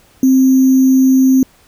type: tone with sample-and-hold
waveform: sine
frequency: 262.8 Hz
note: C4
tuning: 8 cents sharp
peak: -6 dBFS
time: 0.23-1.43 s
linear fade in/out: 2 ms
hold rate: 6300 Hz
effects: pink hiss -49 dBFS RMS until 1.67 s